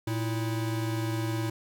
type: tone pair together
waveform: square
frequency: 114.3 / 323.3 Hz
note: A#2 / E4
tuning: -34 / -34 cents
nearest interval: octave + tritone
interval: 1800 cents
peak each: -30 / -34 dBFS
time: 0.07-1.5 s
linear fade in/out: 5 ms
effects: none